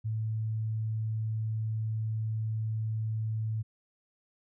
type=tone; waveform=sine; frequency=110 Hz; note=A2; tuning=in tune; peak=-29 dBFS; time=0.04-3.63 s; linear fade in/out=20 ms; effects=none